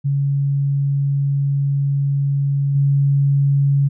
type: tone with level steps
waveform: sine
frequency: 140 Hz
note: C#3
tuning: 18 cents sharp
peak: -15 / -12 dBFS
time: 0.04-3.89 s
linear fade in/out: 20 ms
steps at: 2.75 s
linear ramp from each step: 5 ms
effects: none